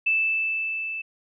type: tone with level ramp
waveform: sine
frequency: 2637 Hz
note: E7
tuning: in tune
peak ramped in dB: -18 to -29 dBFS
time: 0.06-1.02 s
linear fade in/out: 10 ms
effects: none